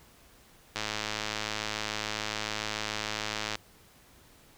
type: click train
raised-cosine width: 0.2 ms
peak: -14 dBFS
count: 300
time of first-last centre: 0.76-3.554 s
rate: 107 Hz
effects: pink hiss -58 dBFS RMS until 4.57 s